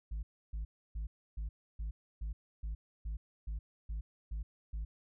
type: tone bursts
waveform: sine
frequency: 53.2 Hz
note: G#1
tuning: 42 cents sharp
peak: -33 dBFS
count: 12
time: 0.11-4.85 s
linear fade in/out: 10 ms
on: 120 ms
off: 300 ms
effects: tanh soft clip ceiling -35 dBFS